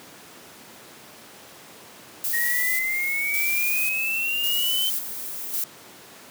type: noise with tremolo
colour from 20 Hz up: violet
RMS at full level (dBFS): -26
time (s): 2.24-5.64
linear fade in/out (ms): 2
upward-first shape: square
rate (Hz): 0.91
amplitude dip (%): 55
type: exponential sweep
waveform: sine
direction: up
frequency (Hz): 1864.7 to 3099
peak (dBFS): -23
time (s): 2.33-4.9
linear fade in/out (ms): 10
effects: pink hiss -45 dBFS RMS until 6.3 s + high-pass 200 Hz 12 dB/octave